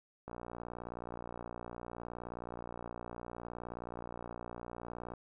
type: click train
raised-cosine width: 1 ms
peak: -29 dBFS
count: 289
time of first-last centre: 0.28-5.137 s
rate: 59.3 Hz
effects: none

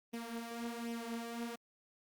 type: tone with flanger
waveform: sawtooth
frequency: 233.1 Hz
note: A#3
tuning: in tune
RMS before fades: -42 dBFS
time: 0.13-1.56 s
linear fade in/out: 10 ms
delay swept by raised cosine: 0.34 to 6.04 ms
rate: 1.3 Hz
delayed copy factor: +0.65
effects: Opus 32 kbps

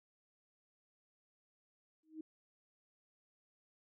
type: tone with exponential growth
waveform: sine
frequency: 314.8 Hz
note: D#4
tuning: 20 cents sharp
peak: -40 dBFS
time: 2.03-2.21 s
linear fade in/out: 5 ms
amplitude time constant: 38 ms
effects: none

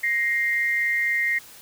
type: tone pair together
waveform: sine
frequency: 1877 / 2101 Hz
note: A#6 / C7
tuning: +11 / +7 cents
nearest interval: major second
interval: 196 cents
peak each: -23 dBFS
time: 0.03-1.39 s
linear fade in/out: 10 ms
effects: white hiss -46 dBFS RMS until 1.61 s

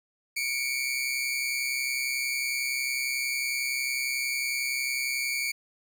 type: tone pair together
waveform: sawtooth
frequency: 2217 / 2348 Hz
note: C#7 / D7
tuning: 0 / -1 cents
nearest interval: minor second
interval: 99 cents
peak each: -27 dBFS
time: 0.36-5.52 s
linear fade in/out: 10 ms
effects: none

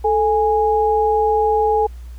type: tone pair together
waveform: sine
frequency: 438.2 / 827.2 Hz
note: A4 / G#5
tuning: -7 / -7 cents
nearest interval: major seventh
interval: 1100 cents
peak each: -16 dBFS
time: 0.04-1.87 s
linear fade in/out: 10 ms
effects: added 60 Hz sine -31 dBFS peak until 2.18 s + pink hiss -53 dBFS RMS until 2.18 s

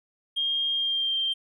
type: tone with pitch glide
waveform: triangle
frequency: 3223 to 3162 Hz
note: G7 to G7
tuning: +47 to +14 cents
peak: -20 dBFS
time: 0.36-1.34 s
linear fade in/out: 20 ms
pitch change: -33 cents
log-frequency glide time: 0.73-1.18 s
effects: tanh soft clip ceiling -22 dBFS

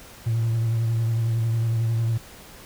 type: tone with vibrato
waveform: triangle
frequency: 114.2 Hz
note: A#2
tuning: 35 cents flat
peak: -17 dBFS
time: 0.26-2.18 s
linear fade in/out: 10 ms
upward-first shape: triangle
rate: 11 Hz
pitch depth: 36 cents each way
effects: tanh soft clip ceiling -15 dBFS + pink hiss -45 dBFS RMS until 2.65 s

